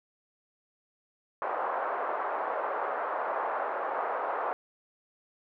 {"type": "band-pass noise", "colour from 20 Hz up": "pink", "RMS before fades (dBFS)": -32, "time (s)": [1.42, 4.53], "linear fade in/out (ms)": 0, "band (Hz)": [550, 1300], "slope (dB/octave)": 24, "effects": []}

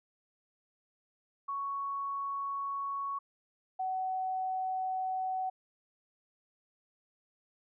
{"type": "tone pair in turn", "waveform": "sine", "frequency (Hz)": [1112, 751.2], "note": ["C#6", "F#5"], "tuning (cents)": [5, 26], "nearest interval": "perfect fifth", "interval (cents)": 679, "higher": "first", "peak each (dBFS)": [-33, -31], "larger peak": "second", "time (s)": [[1.48, 3.19], [3.79, 5.5]], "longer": "neither", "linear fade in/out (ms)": 10, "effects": []}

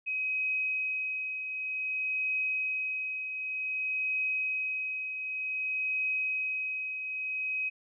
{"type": "tone with tremolo", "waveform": "sine", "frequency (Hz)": 2532, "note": "D#7", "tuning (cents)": 30, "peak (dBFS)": -27, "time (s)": [0.06, 7.7], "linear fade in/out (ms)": 20, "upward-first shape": "triangle", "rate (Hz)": 0.54, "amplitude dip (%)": 55, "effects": []}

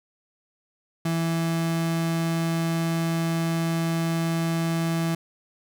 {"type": "tone", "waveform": "35% pulse", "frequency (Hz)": 165.3, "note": "E3", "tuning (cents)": 5, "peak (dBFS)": -21, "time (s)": [1.05, 5.15], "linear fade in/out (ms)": 5, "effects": []}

